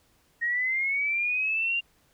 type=linear sweep; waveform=sine; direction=up; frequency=1864.7 to 2800 Hz; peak=-24 dBFS; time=0.41-1.81 s; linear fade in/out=20 ms; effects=pink hiss -65 dBFS RMS until 2.13 s